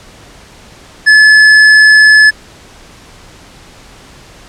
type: tone with hard clipping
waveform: sine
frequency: 1722 Hz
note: A6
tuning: 38 cents flat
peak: -3 dBFS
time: 1.06-2.31 s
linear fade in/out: 20 ms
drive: 9 dB
effects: pink hiss -37 dBFS RMS until 4.48 s + low-pass 8000 Hz 12 dB/octave